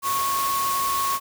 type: tone in noise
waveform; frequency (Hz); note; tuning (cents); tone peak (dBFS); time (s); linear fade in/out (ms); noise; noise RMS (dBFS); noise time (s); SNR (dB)
sine; 1100; C#6; -14; -22; 0.02-1.2; 50; white; -29; 0.02-1.2; +4
effects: none